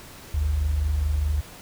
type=tone pair together; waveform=sine; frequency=50.29 / 75.1 Hz; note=G1 / D2; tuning=+45 / +39 cents; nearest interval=perfect fifth; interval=694 cents; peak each=-29 / -21 dBFS; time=0.34-1.41 s; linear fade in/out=5 ms; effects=pink hiss -44 dBFS RMS until 1.61 s